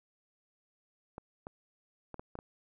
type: clicks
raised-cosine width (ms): 1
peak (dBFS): -28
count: 6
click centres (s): 1.181 / 1.469 / 2.143 / 2.195 / 2.354 / 2.389
effects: none